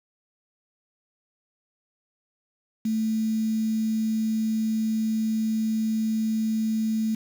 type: tone with quantisation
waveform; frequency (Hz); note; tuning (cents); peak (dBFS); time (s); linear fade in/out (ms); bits
sine; 220; A3; 0; -22; 2.85-7.15; 5; 7
effects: none